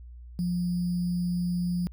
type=tone with sample-and-hold; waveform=sine; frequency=176.6 Hz; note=F3; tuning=20 cents sharp; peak=-25 dBFS; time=0.39-1.87 s; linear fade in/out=0 ms; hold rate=4900 Hz; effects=added 60 Hz sine -42 dBFS peak until 1.92 s